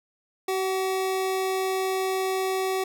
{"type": "tone pair together", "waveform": "square", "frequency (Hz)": [379.8, 754], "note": ["F#4", "F#5"], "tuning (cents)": [45, 32], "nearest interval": "octave", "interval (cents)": 1187, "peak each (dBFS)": [-26, -31], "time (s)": [0.48, 2.84], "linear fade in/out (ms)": 5, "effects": []}